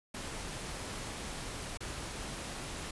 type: noise with dropouts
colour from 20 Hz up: pink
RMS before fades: -41 dBFS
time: 0.14-2.91 s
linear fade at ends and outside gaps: 5 ms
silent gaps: 1.774-1.805 s
effects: resampled to 24000 Hz